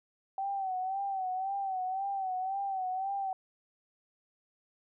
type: tone with vibrato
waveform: sine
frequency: 766 Hz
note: G5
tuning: 40 cents flat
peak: -31 dBFS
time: 0.38-3.33 s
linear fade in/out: 2 ms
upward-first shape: sine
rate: 1.9 Hz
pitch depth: 66 cents each way
effects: none